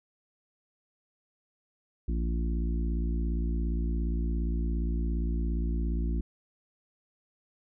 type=harmonic tone; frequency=57.3 Hz; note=A#1; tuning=29 cents flat; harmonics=1 / 3 / 4 / 5 / 6; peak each=-27 / -37 / -39 / -41 / -43 dBFS; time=2.08-6.21 s; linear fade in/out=5 ms; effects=none